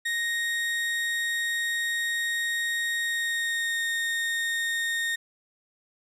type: tone with pitch glide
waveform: 35% pulse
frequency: 1864.7 to 1846.5 Hz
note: A#6 to A#6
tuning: 0 to -17 cents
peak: -24 dBFS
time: 0.05-5.16 s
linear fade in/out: 10 ms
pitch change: -17 cents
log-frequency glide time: 2.97-3.84 s
effects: low-pass 11000 Hz 12 dB/octave + 11-bit